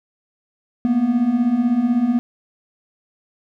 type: beating tone pair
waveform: triangle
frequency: 228.2 / 244.2 Hz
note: A#3 / B3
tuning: -37 / -19 cents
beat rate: 16 Hz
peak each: -19 / -14 dBFS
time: 0.85-2.19 s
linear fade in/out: 0 ms
effects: none